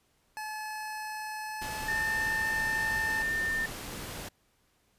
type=tone with pitch glide; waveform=25% pulse; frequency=859 to 873.5 Hz; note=A5 to A5; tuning=-42 to -13 cents; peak=-32 dBFS; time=0.37-3.22 s; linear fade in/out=0 ms; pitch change=+29 cents; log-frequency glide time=1.39-2.43 s
type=noise; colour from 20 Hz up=pink; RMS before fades=-40 dBFS; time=1.61-4.29 s; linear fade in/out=10 ms
type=tone; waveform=sine; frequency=1800 Hz; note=A6; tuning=39 cents sharp; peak=-28 dBFS; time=1.88-3.66 s; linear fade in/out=5 ms
effects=pink hiss -70 dBFS RMS until 4.98 s + resampled to 32000 Hz